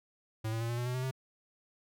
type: tone with pitch steps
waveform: square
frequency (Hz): 110.3 / 113.07 / 115.92 / 118.83 / 121.82 / 124.88 / 128.03 / 131.25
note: A2 / A2 / A#2 / A#2 / B2 / B2 / C3 / C3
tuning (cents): +5 / +48 / -9 / +34 / -23 / +20 / -37 / +6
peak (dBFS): -33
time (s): 0.44-1.112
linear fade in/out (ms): 10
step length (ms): 84
effects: none